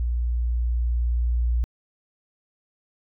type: tone with level ramp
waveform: sine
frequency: 59.5 Hz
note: A#1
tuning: 36 cents sharp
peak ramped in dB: -21 to -18 dBFS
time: 0-1.64 s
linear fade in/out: 0 ms
effects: tanh soft clip ceiling -14 dBFS